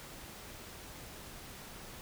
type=silence; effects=pink hiss -49 dBFS RMS until 2.01 s